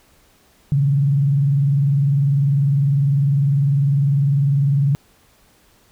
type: tone with vibrato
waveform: sine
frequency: 140 Hz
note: C#3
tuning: 18 cents sharp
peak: -13 dBFS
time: 0.72-4.95 s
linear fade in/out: 0 ms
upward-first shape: triangle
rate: 20 Hz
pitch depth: 170 cents each way
effects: pink hiss -55 dBFS RMS until 5.91 s